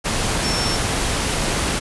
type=tone in noise; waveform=sine; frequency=5420 Hz; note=E8; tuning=47 cents sharp; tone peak=-24 dBFS; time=0.43-0.77 s; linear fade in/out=20 ms; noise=pink; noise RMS=-21 dBFS; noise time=0.04-1.8 s; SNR=-6 dB; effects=resampled to 24000 Hz